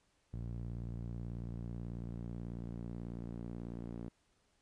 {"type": "tone with band-pass filter sweep", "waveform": "sawtooth", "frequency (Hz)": 58.27, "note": "A#1", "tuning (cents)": 0, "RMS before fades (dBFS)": -43, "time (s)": [0.33, 4.09], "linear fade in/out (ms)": 5, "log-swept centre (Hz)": [120, 240], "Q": 1.2, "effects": ["pink hiss -75 dBFS RMS until 4.61 s", "resampled to 22050 Hz"]}